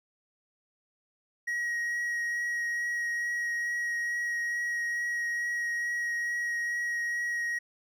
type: tone with vibrato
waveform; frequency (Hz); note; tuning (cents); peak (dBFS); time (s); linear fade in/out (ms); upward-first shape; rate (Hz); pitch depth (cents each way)
triangle; 1897; A#6; +30; -27; 1.47-7.59; 10; triangle; 2.3; 11
effects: none